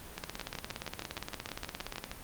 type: two click trains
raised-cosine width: 0.2 ms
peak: -19 / -20 dBFS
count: 33 / 13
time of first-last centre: 0.18-2.04 / 0.24-2.115 s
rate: 17.2 / 6.4 Hz
effects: pink hiss -48 dBFS RMS until 2.23 s + Opus 32 kbps